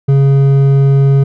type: tone with hard clipping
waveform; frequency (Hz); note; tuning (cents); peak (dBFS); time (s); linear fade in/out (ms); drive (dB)
triangle; 137.9; C#3; -9; -7; 0.08-1.24; 10; 10
effects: none